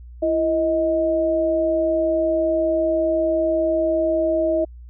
sine tone pair together, 334.3 / 631 Hz, E4 / D#5, +24 / +24 cents, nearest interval major seventh, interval 1100 cents, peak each -22 / -18 dBFS, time 0.22-4.65 s, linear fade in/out 10 ms, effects added 60 Hz sine -37 dBFS peak until 4.89 s

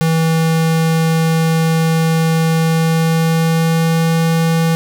square tone with pitch glide, 162.4 to 164.1 Hz, E3 to E3, -26 to -8 cents, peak -12 dBFS, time 0.01-4.75 s, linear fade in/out 0 ms, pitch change +18 cents, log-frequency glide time 2.56-4.16 s, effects none

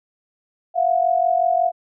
sine tone pair together, 677 / 722.5 Hz, E5 / F#5, +46 / -41 cents, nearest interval minor second, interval 113 cents, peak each -18 dBFS, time 0.74-1.72 s, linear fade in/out 50 ms, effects none

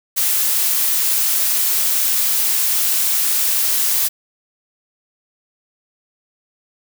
blue noise, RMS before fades -17 dBFS, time 0.16-4.09 s, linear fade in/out 20 ms, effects none

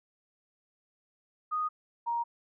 sine tone pair in turn, 1240 / 939.2 Hz, D#6 / A#5, -6 / +13 cents, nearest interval perfect fourth, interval 481 cents, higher first, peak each -28 dBFS, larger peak neither, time 1.51-1.69 / 2.06-2.24 s, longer neither, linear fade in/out 20 ms, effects none

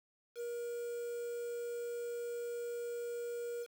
triangle tone with quantisation, 474.9 Hz, A#4, 32 cents sharp, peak -36 dBFS, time 0.35-3.67 s, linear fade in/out 50 ms, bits 9, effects none

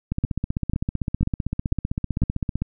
two click trains, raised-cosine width 5 ms, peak -11 / -9 dBFS, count 40 / 5, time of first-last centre 0.12-2.62 / 0.24-2.22 s, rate 15.6 / 2.02 Hz, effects none

